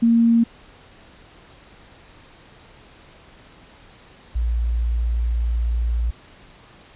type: tone pair in turn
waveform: sine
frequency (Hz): 231.4 / 58.08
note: A#3 / A#1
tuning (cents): -13 / -6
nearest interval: 2 octaves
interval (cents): 2393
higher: first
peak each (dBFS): -12 / -18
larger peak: first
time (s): 0.02-0.44 / 4.35-6.11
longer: second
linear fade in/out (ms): 10
effects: pink hiss -48 dBFS RMS until 6.95 s + resampled to 8000 Hz